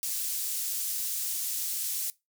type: high-pass noise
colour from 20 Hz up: pink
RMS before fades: -32 dBFS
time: 0.03-2.1 s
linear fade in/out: 0 ms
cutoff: 7600 Hz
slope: 12 dB/octave
effects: noise-tail reverb RT60 0.2 s tail -20 dB re dry